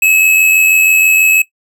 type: tone with amplitude modulation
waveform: square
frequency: 2580 Hz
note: E7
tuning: 38 cents flat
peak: -6 dBFS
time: 0.02-1.42 s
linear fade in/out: 5 ms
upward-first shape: sine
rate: 86.2 Hz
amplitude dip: 40%
effects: noise-tail reverb RT60 0.1 s tail -17 dB re dry